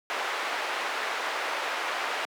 white band-pass noise, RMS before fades -31 dBFS, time 0.1-2.25 s, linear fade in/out 0 ms, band 500 to 1900 Hz, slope 12 dB/octave, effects high-pass 300 Hz 12 dB/octave

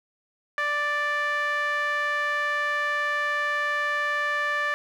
sawtooth tone with band-pass filter, 587.3 Hz, D5, in tune, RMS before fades -26 dBFS, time 0.58-4.74 s, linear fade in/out 0 ms, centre 1600 Hz, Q 4.2, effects 10-bit

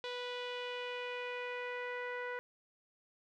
sawtooth tone with low-pass filter sweep, 492.1 Hz, B4, 6 cents flat, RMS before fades -41 dBFS, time 0.04-2.39 s, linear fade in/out 0 ms, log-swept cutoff 3600 to 1800 Hz, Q 3, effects none

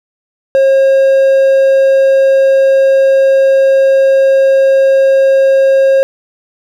triangle tone, 539 Hz, C#5, 49 cents flat, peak -3 dBFS, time 0.55-6.03 s, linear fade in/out 0 ms, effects none

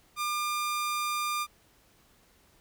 sawtooth tone, 1200 Hz, D6, 37 cents sharp, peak -25 dBFS, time 0.16-1.47 s, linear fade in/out 50 ms, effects pink hiss -63 dBFS RMS until 2.6 s

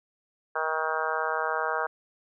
harmonic tone, 158.3 Hz, D#3, 30 cents sharp, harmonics 3 / 4 / 5 / 6 / 7 / 8 / 9 / 10, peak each -34 / -34 / -34 / -34 / -34 / -34 / -34 / -34 dBFS, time 0.55-1.87 s, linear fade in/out 10 ms, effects none

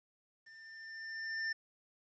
square tone with level ramp, 1793 Hz, A6, 32 cents sharp, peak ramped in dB -55 to -34 dBFS, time 0.46-1.53 s, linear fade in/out 10 ms, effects resampled to 16000 Hz + 12-bit

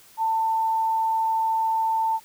sine tone, 893 Hz, A5, 25 cents sharp, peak -20 dBFS, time 0.17-2.2 s, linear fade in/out 50 ms, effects white hiss -52 dBFS RMS until 2.24 s

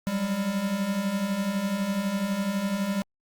square beating tone pair, 188.2 / 200.2 Hz, F#3 / G3, +30 / +37 cents, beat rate 12 Hz, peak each -33 / -27 dBFS, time 0.07-3.02 s, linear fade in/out 0 ms, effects Opus 48 kbps

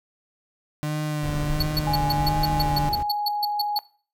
35% pulse tone with vibrato, 150 Hz, D3, 37 cents sharp, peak -23 dBFS, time 0.83-2.89 s, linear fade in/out 0 ms, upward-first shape sine, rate 1.4 Hz, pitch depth 28 cents each way
brown noise, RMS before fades -29 dBFS, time 1.23-3.03 s, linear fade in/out 5 ms
square tone bursts, 4419 Hz, C#8, 6 cents flat, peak -22 dBFS, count 14, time 1.6-3.784 s, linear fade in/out 5 ms, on 26 ms, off 140 ms
sine tone, 830.6 Hz, G#5, in tune, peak -23 dBFS, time 1.87-3.79 s, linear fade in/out 0 ms
effects noise-tail reverb RT60 0.4 s tail -20 dB re dry

